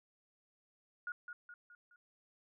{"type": "tone with echo", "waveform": "sine", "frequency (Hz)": 1437, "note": "F6", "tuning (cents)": 49, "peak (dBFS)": -38, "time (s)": [1.07, 1.12], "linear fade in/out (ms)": 2, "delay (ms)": 210, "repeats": 4, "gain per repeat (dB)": -6, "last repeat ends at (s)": 1.96, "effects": []}